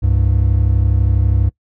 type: tone pair together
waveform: triangle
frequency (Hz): 67.78 / 100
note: C#2 / G2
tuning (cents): -38 / +35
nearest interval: perfect fifth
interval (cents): 673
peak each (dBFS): -12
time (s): 0.02-1.5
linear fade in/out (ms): 20
effects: noise-tail reverb RT60 0.1 s tail -22 dB re dry